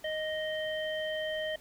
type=harmonic tone; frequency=622.3 Hz; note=D#5; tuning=in tune; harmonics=1 / 3 / 5; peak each=-33 / -38 / -40 dBFS; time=0.04-1.56 s; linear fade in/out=5 ms; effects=pink hiss -57 dBFS RMS until 1.6 s